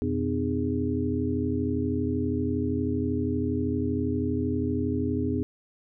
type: tone cluster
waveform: sine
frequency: 88 / 124.5 / 254.2 / 306.8 / 411.1 Hz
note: F2 / B2 / C4 / D#4 / G#4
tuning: +14 / +14 / -50 / -24 / -18 cents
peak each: -31 / -34 / -28 / -31 / -32 dBFS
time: 0.02-5.43 s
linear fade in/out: 0 ms
effects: none